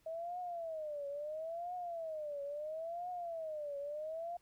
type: tone with vibrato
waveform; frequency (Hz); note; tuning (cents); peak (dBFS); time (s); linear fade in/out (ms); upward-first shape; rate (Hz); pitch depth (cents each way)
sine; 638; D#5; +43; -39; 0.06-4.37; 5; triangle; 0.74; 230
effects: pink hiss -73 dBFS RMS until 4.41 s